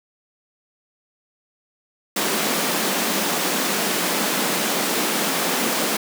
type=high-pass noise; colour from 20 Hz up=pink; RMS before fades=-22 dBFS; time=2.16-5.97 s; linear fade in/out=5 ms; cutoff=180 Hz; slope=48 dB/octave; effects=none